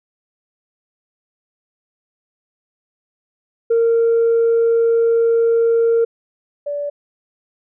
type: tone pair in turn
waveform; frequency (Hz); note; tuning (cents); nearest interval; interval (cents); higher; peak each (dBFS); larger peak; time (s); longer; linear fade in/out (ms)
sine; 461.1 / 579.1; A#4 / D5; -19 / -24; major third; 395; second; -10 / -20; first; 3.7-6.05 / 6.66-6.9; first; 10
effects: tanh soft clip ceiling -9 dBFS